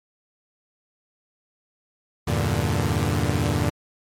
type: chord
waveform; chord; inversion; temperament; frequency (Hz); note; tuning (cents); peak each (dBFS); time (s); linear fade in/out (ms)
sawtooth; E half-diminished seventh; none; equal; 82.41 / 98 / 116.54 / 146.83; E2 / G2 / Bb2 / D3; 0 / 0 / 0 / 0; -22; 2.27-3.7; 10
effects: MP3 64 kbps